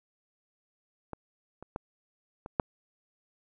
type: clicks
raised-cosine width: 1 ms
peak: -23 / -30 / -20 / -26 / -10 dBFS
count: 5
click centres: 1.133 / 1.626 / 1.761 / 2.461 / 2.598 s
effects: none